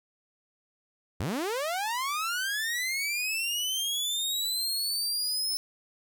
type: linear sweep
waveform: sawtooth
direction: up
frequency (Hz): 73 to 5274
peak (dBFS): -25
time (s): 1.2-5.57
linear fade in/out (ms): 0
effects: 11-bit